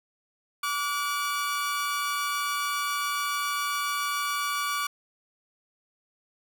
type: tone pair together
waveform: sawtooth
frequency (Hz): 1154 / 1444.3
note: D6 / F#6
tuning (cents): -31 / -42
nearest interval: major third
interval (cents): 389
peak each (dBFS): -24 / -30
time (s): 0.63-4.87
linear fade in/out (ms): 5
effects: none